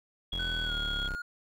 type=tone; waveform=sine; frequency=3322 Hz; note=G#7; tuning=in tune; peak=-33 dBFS; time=0.32-1.08 s; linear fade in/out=5 ms
type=linear sweep; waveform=35% pulse; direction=down; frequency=44.11 to 32.46 Hz; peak=-33 dBFS; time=0.33-1.15 s; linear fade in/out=0 ms
type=tone with pitch glide; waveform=triangle; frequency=1498 to 1425.4 Hz; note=F#6 to F6; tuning=+21 to +35 cents; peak=-33 dBFS; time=0.39-1.22 s; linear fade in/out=5 ms; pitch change=-86 cents; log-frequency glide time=0.65-0.72 s
effects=none